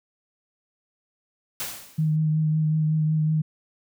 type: noise with exponential decay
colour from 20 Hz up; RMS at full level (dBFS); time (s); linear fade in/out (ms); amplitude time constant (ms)
white; -28; 1.6-2.16; 1; 120
type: tone with vibrato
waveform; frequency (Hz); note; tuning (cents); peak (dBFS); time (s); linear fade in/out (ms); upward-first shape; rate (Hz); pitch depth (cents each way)
sine; 155.56; D#3; 0; -19; 1.98-3.42; 10; triangle; 5.4; 22
effects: none